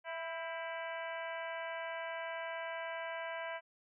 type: harmonic tone with a mistuned harmonic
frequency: 330.5 Hz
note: E4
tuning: 5 cents sharp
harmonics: 2 / 3 / 4 / 5 / 6 / 7 / 8 / 9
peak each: -42 / -45 / -54 / -46 / -49 / -49 / -58 / -54 dBFS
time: 0.04-3.61 s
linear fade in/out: 50 ms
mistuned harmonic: 5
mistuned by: -54 cents
effects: none